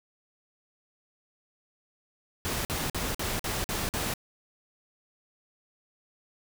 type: noise bursts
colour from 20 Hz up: pink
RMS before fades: -31 dBFS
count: 7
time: 2.45-4.138 s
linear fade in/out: 0 ms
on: 200 ms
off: 48 ms
effects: none